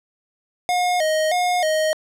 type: tone with vibrato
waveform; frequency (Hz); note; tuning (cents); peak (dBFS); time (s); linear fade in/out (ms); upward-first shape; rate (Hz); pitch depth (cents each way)
square; 670; E5; +28; -18; 0.69-1.93; 0; square; 1.6; 120
effects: low-pass 11000 Hz 12 dB/octave